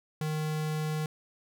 square tone, 154.5 Hz, D#3, 12 cents flat, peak -30 dBFS, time 0.21-1.06 s, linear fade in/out 2 ms, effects none

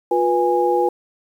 sine tone cluster, 354.9 / 489.1 / 825 Hz, F4 / B4 / G#5, +28 / -17 / -12 cents, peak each -19 dBFS, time 0.11-0.89 s, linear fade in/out 5 ms, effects 8-bit

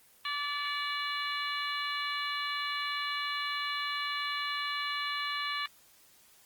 harmonic tone with a mistuned harmonic, 580 Hz, D5, 22 cents flat, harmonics 2 / 3 / 4 / 5 / 6 / 7, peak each -36 / -38 / -39 / -40 / -41 / -41 dBFS, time 0.25-5.66 s, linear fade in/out 2 ms, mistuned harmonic 4, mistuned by -22 cents, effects white hiss -61 dBFS RMS until 6.45 s + Opus 24 kbps

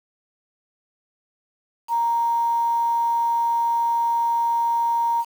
sine tone with quantisation, 933 Hz, A#5, 1 cent sharp, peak -18 dBFS, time 1.88-5.25 s, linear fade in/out 50 ms, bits 7, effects none

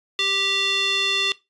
square tone with band-pass filter, 392 Hz, G4, in tune, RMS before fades -21 dBFS, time 0.19-1.32 s, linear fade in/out 0 ms, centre 3300 Hz, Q 5.7, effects noise-tail reverb RT60 0.2 s tail -18 dB re dry + resampled to 24000 Hz

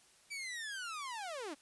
sawtooth linear sweep, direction down, 2330 to 261.6 Hz, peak -37 dBFS, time 0.3-1.55 s, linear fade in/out 20 ms, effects white hiss -65 dBFS RMS until 1.61 s + resampled to 24000 Hz

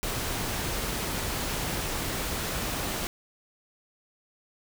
pink noise, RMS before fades -31 dBFS, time 0.03-3.07 s, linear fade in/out 0 ms, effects none

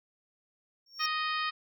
triangle tone with exponential growth, 5510 Hz, F8, 24 cents flat, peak -26 dBFS, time 0.86-1.06 s, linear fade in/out 5 ms, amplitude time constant 43 ms
harmonic tone, 622.3 Hz, D#5, in tune, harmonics 2 / 3 / 4 / 5 / 6 / 7 / 8, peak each -32 / -36 / -38 / -40 / -42 / -43 / -44 dBFS, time 0.99-1.51 s, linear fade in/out 20 ms
effects none

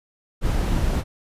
brown noise, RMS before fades -21 dBFS, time 0.41-1.04 s, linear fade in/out 50 ms, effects resampled to 32000 Hz

